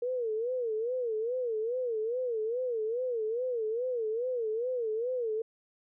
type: tone with vibrato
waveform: sine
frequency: 470 Hz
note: A#4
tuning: 14 cents sharp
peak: -29 dBFS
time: 0.02-5.42 s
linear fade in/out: 5 ms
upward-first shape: sine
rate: 2.4 Hz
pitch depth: 150 cents each way
effects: none